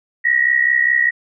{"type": "tone pair together", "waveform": "sine", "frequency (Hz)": [1871, 1935.9], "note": ["A#6", "B6"], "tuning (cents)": [6, -35], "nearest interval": "minor second", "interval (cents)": 59, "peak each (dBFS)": [-15, -15], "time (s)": [0.24, 1.11], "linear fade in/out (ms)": 20, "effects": []}